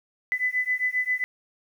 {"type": "beating tone pair", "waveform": "sine", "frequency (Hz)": [2000, 2007.5], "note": ["B6", "B6"], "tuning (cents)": [21, 28], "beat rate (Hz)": 7.5, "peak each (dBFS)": [-26, -26], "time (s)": [0.32, 1.24], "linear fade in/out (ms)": 0, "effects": ["9-bit"]}